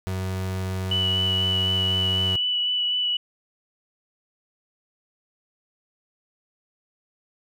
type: tone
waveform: 35% pulse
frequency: 93.8 Hz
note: F#2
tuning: 24 cents sharp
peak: -24 dBFS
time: 0.07-2.36 s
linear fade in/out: 0 ms
type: tone with vibrato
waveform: sine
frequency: 2960 Hz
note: F#7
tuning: in tune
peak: -21 dBFS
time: 0.91-3.17 s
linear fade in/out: 5 ms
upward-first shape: sine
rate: 4 Hz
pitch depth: 14 cents each way
effects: none